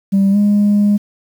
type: tone with pitch glide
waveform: sine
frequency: 196.1 to 205.6 Hz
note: G3 to G#3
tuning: +1 to -17 cents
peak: -7 dBFS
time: 0.12-0.98 s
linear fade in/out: 20 ms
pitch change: +82 cents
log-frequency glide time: 0.31-0.37 s
effects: tanh soft clip ceiling -7 dBFS + 7-bit